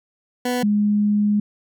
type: tone pair in turn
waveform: 20% pulse / sine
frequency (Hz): 247.4 / 207.6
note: B3 / G#3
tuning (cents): +3 / 0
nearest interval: minor third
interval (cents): 303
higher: first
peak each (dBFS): -15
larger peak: neither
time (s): 0.45-0.63 / 0.63-1.4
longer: second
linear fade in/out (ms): 5
effects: none

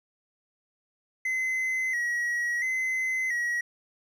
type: tone with vibrato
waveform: triangle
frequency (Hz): 1978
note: B6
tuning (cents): +2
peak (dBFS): -24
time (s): 1.25-3.61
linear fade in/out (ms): 5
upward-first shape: square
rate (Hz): 0.73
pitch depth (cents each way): 60
effects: none

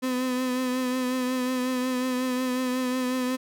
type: tone with vibrato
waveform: 35% pulse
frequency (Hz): 254.1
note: B3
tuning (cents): +49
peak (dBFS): -23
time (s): 0.02-3.37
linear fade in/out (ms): 20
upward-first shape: triangle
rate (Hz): 5.5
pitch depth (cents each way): 36
effects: none

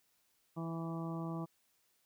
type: harmonic tone with a mistuned harmonic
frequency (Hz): 164.81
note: E3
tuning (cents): 0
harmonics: 1 / 2 / 3 / 4 / 5 / 6 / 7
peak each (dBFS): -39 / -43 / -53 / -49 / -52 / -52 / -50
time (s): 0.56-1.46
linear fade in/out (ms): 20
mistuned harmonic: 3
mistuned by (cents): +15
effects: white hiss -75 dBFS RMS until 2.05 s

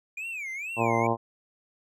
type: tone with vibrato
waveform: triangle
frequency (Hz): 2383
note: D7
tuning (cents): +25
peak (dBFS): -31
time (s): 0.17-1.07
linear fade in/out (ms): 5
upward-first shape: sine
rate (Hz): 2.2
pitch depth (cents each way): 240
type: harmonic tone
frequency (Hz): 115.3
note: A#2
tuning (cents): -19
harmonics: 1 / 2 / 3 / 4 / 5 / 6 / 7 / 8 / 9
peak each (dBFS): -31 / -31 / -31 / -31 / -31 / -31 / -31 / -31 / -31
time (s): 0.76-1.17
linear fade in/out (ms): 50
effects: none

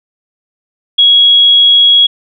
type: tone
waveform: sine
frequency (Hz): 3322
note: G#7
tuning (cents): 0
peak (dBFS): -3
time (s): 0.98-2.07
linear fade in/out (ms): 10
effects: none

